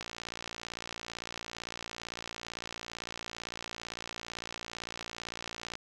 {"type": "click train", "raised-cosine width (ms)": 0.2, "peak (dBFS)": -21, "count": 333, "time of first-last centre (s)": [0.01, 5.754], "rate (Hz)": 57.8, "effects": []}